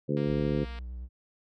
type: harmonic tone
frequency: 72.5 Hz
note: D2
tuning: 22 cents flat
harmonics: 2 / 3 / 4 / 5 / 6 / 7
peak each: -30 / -32 / -33 / -34 / -35 / -35 dBFS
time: 0.08-0.65 s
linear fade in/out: 20 ms
type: click train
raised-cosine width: 0.3 ms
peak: -31 dBFS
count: 145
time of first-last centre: 0.17-0.788 s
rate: 233 Hz
type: tone with vibrato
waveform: triangle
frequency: 61.2 Hz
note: B1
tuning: 15 cents flat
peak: -34 dBFS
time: 0.25-1.09 s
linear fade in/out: 50 ms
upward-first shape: sine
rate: 9.2 Hz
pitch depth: 45 cents each way
effects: none